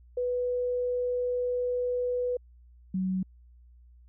sine tone pair in turn, 493.9 / 187.21 Hz, B4 / F#3, 0 / +21 cents, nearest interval octave + perfect fourth, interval 1679 cents, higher first, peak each -26 dBFS, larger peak neither, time 0.17-2.37 / 2.94-3.23 s, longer first, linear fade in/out 5 ms, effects added 60 Hz sine -52 dBFS peak until 4.08 s

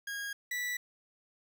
40% pulse tone pair in turn, 1636 / 1961.9 Hz, G#6 / B6, -26 / -12 cents, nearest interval minor third, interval 314 cents, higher second, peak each -35 / -32 dBFS, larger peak second, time 0.07-0.33 / 0.51-0.77 s, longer neither, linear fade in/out 5 ms, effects 10-bit

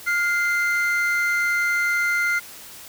triangle tone pair together, 1415 / 2079 Hz, F6 / C7, +22 / -12 cents, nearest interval perfect fifth, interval 666 cents, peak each -20 dBFS, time 0.06-2.4 s, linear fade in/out 20 ms, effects white hiss -41 dBFS RMS until 2.88 s

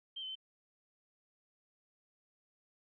sine tone with pitch steps, 3146 / 3056 / 3080 Hz, G7 / G7 / G7, +6 / -45 / -31 cents, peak -40 dBFS, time 0.16-0.355 s, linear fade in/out 10 ms, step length 65 ms, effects none

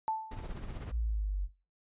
sine tone with exponential decay, 880 Hz, A5, in tune, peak -27 dBFS, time 0.08-0.54 s, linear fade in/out 0 ms, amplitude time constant 100 ms
brown noise with tremolo, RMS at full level -38 dBFS, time 0.31-0.92 s, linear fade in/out 5 ms, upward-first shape triangle, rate 16 Hz, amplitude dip 65%
sine exponential sweep, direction down, 58.8 to 46.25 Hz, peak -29 dBFS, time 0.9-1.49 s, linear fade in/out 50 ms
effects noise-tail reverb RT60 0.3 s tail -19 dB re dry + resampled to 8000 Hz

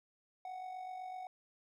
triangle tone with amplitude modulation, 742 Hz, F#5, 5 cents sharp, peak -38 dBFS, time 0.45-1.27 s, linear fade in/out 2 ms, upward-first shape sine, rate 47.9 Hz, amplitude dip 50%, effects none

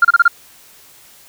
sine tone bursts, 1396.9 Hz, F6, in tune, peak -4 dBFS, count 5, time 0.02-0.28 s, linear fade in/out 5 ms, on 28 ms, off 30 ms, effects tanh soft clip ceiling -1 dBFS + white hiss -45 dBFS RMS until 1.28 s

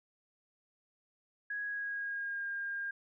sine tone with pitch glide, 1661.2 to 1610.2 Hz, G#6 to G6, 0 to +46 cents, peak -35 dBFS, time 1.5-2.91 s, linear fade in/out 5 ms, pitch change -54 cents, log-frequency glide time 1.64-2.47 s, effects none

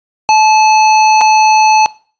square tone with dropouts, 866 Hz, A5, 28 cents flat, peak -6 dBFS, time 0.29-1.86 s, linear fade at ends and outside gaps 0 ms, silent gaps 1.21-1.214 s, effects noise-tail reverb RT60 0.4 s tail -20 dB re dry + resampled to 16000 Hz

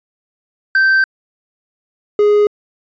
triangle tone pair in turn, 1557 / 415.5 Hz, G6 / G#4, -12 / +1 cents, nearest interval octave + major seventh, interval 2287 cents, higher first, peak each -7 / -6 dBFS, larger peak second, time 0.75-1.04 / 2.19-2.47 s, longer first, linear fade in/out 2 ms, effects resampled to 16000 Hz

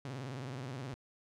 sawtooth tone with vibrato, 130.6 Hz, C3, 3 cents flat, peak -36 dBFS, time 0.05-0.94 s, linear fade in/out 0 ms, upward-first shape sine, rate 19 Hz, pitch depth 160 cents each way, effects low-pass 7000 Hz 12 dB/octave

